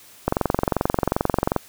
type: click train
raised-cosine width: 1 ms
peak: -4 dBFS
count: 30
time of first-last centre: 0.28-1.563 s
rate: 22.6 Hz
effects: white hiss -48 dBFS RMS until 1.68 s